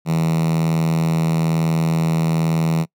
5% pulse tone with high-pass filter, 81.1 Hz, E2, 28 cents flat, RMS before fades -18 dBFS, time 0.05-2.86 s, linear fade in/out 50 ms, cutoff 160 Hz, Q 8.6, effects noise-tail reverb RT60 0.1 s tail -24 dB re dry

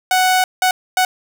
sawtooth tone bursts at uneven times, 742 Hz, F#5, 5 cents sharp, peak -8 dBFS, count 3, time 0.11-0.44 / 0.62-0.71 / 0.97-1.05 s, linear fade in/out 2 ms, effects none

